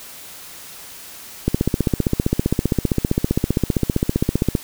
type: click train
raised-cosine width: 3 ms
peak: -3 dBFS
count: 48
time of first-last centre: 1.48-4.552 s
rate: 15.3 Hz
effects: white hiss -38 dBFS RMS until 4.63 s